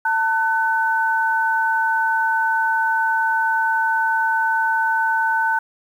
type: tone pair together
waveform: sine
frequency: 895.5 / 1506 Hz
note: A5 / F#6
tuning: +30 / +30 cents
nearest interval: major sixth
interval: 900 cents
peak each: -19 dBFS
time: 0.05-5.59 s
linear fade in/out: 5 ms
effects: 8-bit